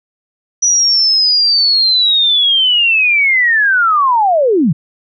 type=linear sweep; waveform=sine; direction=down; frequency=5900 to 131.3 Hz; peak=-8 dBFS; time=0.62-4.73 s; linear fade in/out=10 ms; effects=none